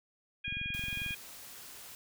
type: harmonic tone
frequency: 817 Hz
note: G#5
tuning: 29 cents flat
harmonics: 2 / 3 / 4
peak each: -45 / -36 / -42 dBFS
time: 0.44-1.15 s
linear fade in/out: 10 ms
type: click train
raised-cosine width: 5 ms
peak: -31 dBFS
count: 15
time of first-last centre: 0.48-1.108 s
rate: 22.3 Hz
type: noise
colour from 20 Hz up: white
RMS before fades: -49 dBFS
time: 0.74-1.95 s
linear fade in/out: 0 ms
effects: none